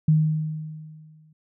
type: tone with exponential decay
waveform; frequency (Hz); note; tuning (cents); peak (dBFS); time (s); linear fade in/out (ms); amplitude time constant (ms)
sine; 155.56; D#3; 0; -13; 0.08-1.33; 5; 270
effects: none